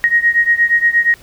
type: beating tone pair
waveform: sine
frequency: 1875 / 1883.5 Hz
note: A#6 / A#6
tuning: +10 / +17 cents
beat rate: 8.5 Hz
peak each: -12 / -14 dBFS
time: 0.04-1.14 s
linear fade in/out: 0 ms
effects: pink hiss -44 dBFS RMS until 1.22 s